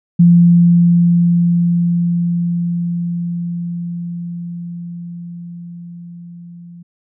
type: tone with level ramp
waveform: sine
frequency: 172.4 Hz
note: F3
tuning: 22 cents flat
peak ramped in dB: -4 to -33 dBFS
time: 0.19-6.83 s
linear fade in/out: 10 ms
effects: none